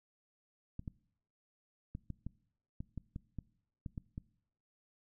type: clicks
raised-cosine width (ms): 5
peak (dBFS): -29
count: 12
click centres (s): 0.794 / 0.878 / 1.951 / 2.103 / 2.266 / 2.805 / 2.977 / 3.161 / 3.387 / 3.862 / 3.978 / 4.179
effects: noise-tail reverb RT60 0.7 s tail -22 dB re dry